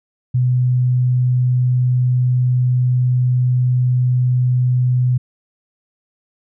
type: tone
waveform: sine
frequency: 125.4 Hz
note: B2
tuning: 27 cents sharp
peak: -12 dBFS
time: 0.34-5.18 s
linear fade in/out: 10 ms
effects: none